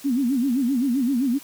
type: tone with vibrato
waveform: sine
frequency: 256.7 Hz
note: C4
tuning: 33 cents flat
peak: -18 dBFS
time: 0.04-1.39 s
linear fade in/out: 20 ms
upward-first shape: sine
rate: 7.7 Hz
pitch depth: 180 cents each way
effects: white hiss -44 dBFS RMS until 1.43 s + MP3 96 kbps